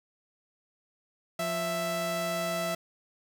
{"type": "tone pair together", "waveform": "sawtooth", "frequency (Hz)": [175.38, 661], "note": ["F3", "E5"], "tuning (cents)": [8, 5], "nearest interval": "octave + major seventh", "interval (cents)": 2297, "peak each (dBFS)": [-32, -26], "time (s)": [1.39, 2.75], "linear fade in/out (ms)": 5, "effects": []}